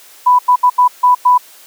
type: tone bursts at uneven times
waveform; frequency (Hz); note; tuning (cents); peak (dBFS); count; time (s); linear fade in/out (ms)
sine; 992; B5; +7; -5; 6; 0.26-0.39 / 0.48-0.56 / 0.63-0.7 / 0.78-0.88 / 1.03-1.15 / 1.25-1.38; 10
effects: white hiss -41 dBFS RMS until 1.66 s + high-pass 400 Hz 12 dB/octave